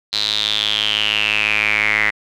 square tone with band-pass filter sweep, 53 Hz, G#1, 36 cents sharp, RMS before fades -18 dBFS, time 0.12-2.11 s, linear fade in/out 20 ms, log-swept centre 4100 to 2000 Hz, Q 8.5, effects none

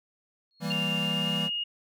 sine tone with exponential growth, 4300 Hz, C8, 47 cents sharp, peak -33 dBFS, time 0.51-0.72 s, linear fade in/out 0 ms, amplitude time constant 45 ms
square chord, E diminished, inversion none, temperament equal, 164.81 / 196 / 233.1 Hz, E3 / G3 / Bb3, 0 / 0 / 0 cents, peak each -33 / -34 / -37 dBFS, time 0.6-1.5 s, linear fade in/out 50 ms
sine tone with pitch glide, 2794 to 2856 Hz, F7 to F7, 0 to +38 cents, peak -28 dBFS, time 0.7-1.64 s, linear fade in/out 10 ms, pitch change +38 cents, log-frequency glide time 1-1.48 s
effects none

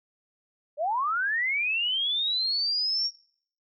sine linear sweep, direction up, 554.4 to 5610 Hz, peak -24 dBFS, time 0.77-3.11 s, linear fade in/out 50 ms, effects noise-tail reverb RT60 0.6 s tail -23 dB re dry

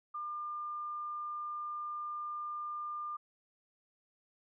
sine tone, 1200 Hz, D6, 37 cents sharp, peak -37 dBFS, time 0.14-3.17 s, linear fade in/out 10 ms, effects none

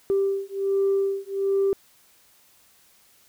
sine beating tone pair, 392 / 393.3 Hz, G4 / G4, 0 / +6 cents, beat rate 1.3 Hz, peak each -23 dBFS, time 0.1-1.73 s, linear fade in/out 0 ms, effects tanh soft clip ceiling -15 dBFS + white hiss -58 dBFS RMS until 3.28 s

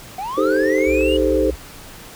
triangle linear sweep, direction up, 721 to 2932 Hz, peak -22 dBFS, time 0.18-1.17 s, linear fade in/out 5 ms
sine chord, A half-diminished seventh, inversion second, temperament equal, 311.1 / 392 / 440 / 523.3 Hz, Eb4 / G4 / A4 / C5, 0 / 0 / 0 / 0 cents, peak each -20 / -20 / -21 / -19 dBFS, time 0.37-1.51 s, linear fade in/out 10 ms
clicks, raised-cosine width 0.5 ms, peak -24 dBFS, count 4, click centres 0.565 / 0.635 / 0.783 / 1.009 s
sine tone with vibrato, 61.7 Hz, B1, 1 cent flat, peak -24 dBFS, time 0.86-1.56 s, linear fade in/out 20 ms, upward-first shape triangle, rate 4.7 Hz, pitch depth 74 cents each way
effects pink hiss -39 dBFS RMS until 2.15 s

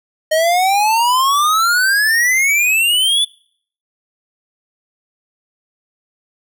square exponential sweep, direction up, 618 to 3505 Hz, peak -12 dBFS, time 0.31-3.25 s, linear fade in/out 10 ms, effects noise-tail reverb RT60 0.6 s tail -25 dB re dry

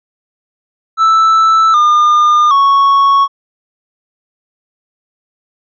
triangle tone with pitch steps, 1318.5 / 1209.1 / 1108.7 Hz, E6 / D#6 / C#6, 0 / -50 / 0 cents, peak -4 dBFS, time 0.97-3.28 s, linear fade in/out 50 ms, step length 770 ms, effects resampled to 16000 Hz

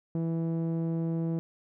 sawtooth tone with low-pass filter, 164.81 Hz, E3, in tune, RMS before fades -30 dBFS, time 0.15-1.39 s, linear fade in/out 0 ms, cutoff 420 Hz, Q 0.88, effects none

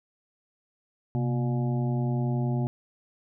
harmonic tone with a mistuned harmonic, 120 Hz, B2, 49 cents flat, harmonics 1 / 2 / 3 / 5 / 6 / 7, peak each -25 / -31 / -36 / -42 / -41 / -43 dBFS, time 1.15-2.67 s, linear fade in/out 0 ms, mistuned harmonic 1, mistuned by +130 cents, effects none

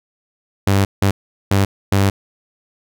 sawtooth tone bursts at uneven times, 98.5 Hz, G2, 9 cents sharp, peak -8 dBFS, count 4, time 0.67-0.85 / 1.02-1.11 / 1.51-1.65 / 1.92-2.1 s, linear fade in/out 5 ms, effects none

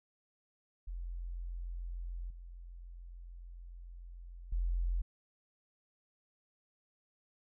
sine tone with level steps, 43.4 Hz, F1, 10 cents flat, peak -38 / -46 / -30 dBFS, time 0.87-5.02 s, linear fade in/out 10 ms, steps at 2.3 / 4.52 s, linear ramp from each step 5 ms, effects none

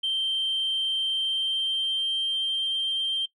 sine tone with pitch glide, 3136 to 3156 Hz, G7 to G7, 0 to +11 cents, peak -22 dBFS, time 0.03-3.26 s, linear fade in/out 10 ms, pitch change +11 cents, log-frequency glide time 1.13-2.61 s, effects noise-tail reverb RT60 0.1 s tail -20 dB re dry + tanh soft clip ceiling -21 dBFS

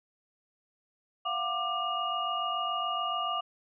sine tone cluster, 689 / 736 / 1187 / 2861 Hz, F5 / F#5 / D6 / F7, -24 / -9 / +18 / +41 cents, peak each -37 / -37 / -31 / -36 dBFS, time 1.25-3.41 s, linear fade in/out 10 ms, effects none

